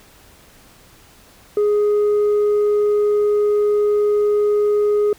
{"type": "tone with tanh clipping", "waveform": "sine", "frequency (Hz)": 415.9, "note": "G#4", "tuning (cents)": 2, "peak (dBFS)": -14, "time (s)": [1.57, 5.13], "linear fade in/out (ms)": 2, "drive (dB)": 2, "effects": ["pink hiss -48 dBFS RMS until 5.18 s"]}